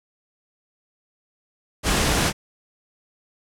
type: noise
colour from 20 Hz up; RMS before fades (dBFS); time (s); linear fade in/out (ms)
pink; -20; 1.83-2.33; 50
effects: low-pass 10000 Hz 12 dB/octave